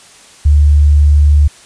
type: tone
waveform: sine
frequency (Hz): 73.42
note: D2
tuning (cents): 0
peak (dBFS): -4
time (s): 0.45-1.48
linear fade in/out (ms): 10
effects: white hiss -40 dBFS RMS until 1.65 s + resampled to 22050 Hz